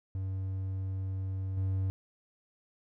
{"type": "tone with level steps", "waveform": "triangle", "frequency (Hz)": 95.3, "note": "G2", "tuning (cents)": -48, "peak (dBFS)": [-30, -26], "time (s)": [0.15, 1.9], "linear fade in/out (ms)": 0, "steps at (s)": 1.57, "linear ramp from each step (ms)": 2, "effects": []}